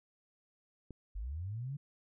click, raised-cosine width 3 ms, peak -34 dBFS, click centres 0.907 s
sine linear sweep, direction up, 43.65 to 146.4 Hz, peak -37 dBFS, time 1.15-1.77 s, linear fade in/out 10 ms
effects none

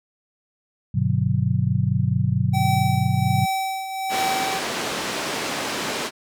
sine chord, G major seventh, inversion none, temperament just, 98 / 122.5 / 147 / 183.75 Hz, G2 / B2 / D3 / F#3, 0 / -14 / +2 / -12 cents, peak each -24 / -21 / -25 / -25 dBFS, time 0.94-3.46 s, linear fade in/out 10 ms
square tone with tremolo, 768 Hz, G5, 36 cents flat, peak -21 dBFS, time 2.53-4.6 s, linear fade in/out 20 ms, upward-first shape triangle, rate 1.3 Hz, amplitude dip 65%
pink band-pass noise, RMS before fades -27 dBFS, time 4.09-6.11 s, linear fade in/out 50 ms, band 260 to 6800 Hz, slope 12 dB/octave
effects none

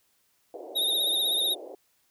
pink band-pass noise, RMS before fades -42 dBFS, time 0.54-1.75 s, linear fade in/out 2 ms, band 340 to 730 Hz, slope 48 dB/octave
square tone with vibrato, 3717 Hz, A#7, 6 cents flat, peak -24 dBFS, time 0.75-1.55 s, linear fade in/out 20 ms, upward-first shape triangle, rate 16 Hz, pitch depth 68 cents each way
effects white hiss -69 dBFS RMS until 2.1 s

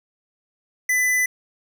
square tone, 2001 Hz, B6, 22 cents sharp, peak -18 dBFS, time 0.89-1.26 s, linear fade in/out 5 ms, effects none

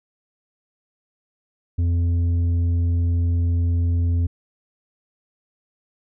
sine tone with tanh clipping, 85.8 Hz, F2, 30 cents flat, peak -18 dBFS, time 1.78-4.27 s, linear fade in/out 10 ms, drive 6 dB, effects none

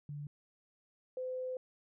sine tone pair in turn, 145.9 / 511 Hz, D3 / C5, -11 / -41 cents, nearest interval octave + minor seventh, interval 2170 cents, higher second, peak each -40 / -36 dBFS, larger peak second, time 0.09-0.27 / 1.17-1.57 s, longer second, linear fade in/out 2 ms, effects none

